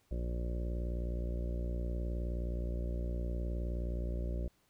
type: harmonic tone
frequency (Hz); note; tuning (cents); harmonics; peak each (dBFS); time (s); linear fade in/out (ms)
59.3; A#1; +30; 1 / 2 / 3 / 4 / 5 / 6 / 7 / 8 / 9 / 10; -34 / -46 / -45 / -51 / -51 / -48 / -55 / -57 / -51 / -51; 0.11-4.48; 5
effects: pink hiss -72 dBFS RMS until 4.69 s